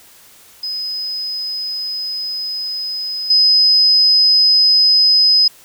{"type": "tone with level steps", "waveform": "sine", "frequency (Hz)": 5040, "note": "D#8", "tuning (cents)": 21, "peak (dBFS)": [-20, -8], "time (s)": [0.63, 5.48], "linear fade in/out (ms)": 5, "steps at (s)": 3.3, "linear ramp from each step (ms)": 5, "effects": ["white hiss -45 dBFS RMS until 5.64 s"]}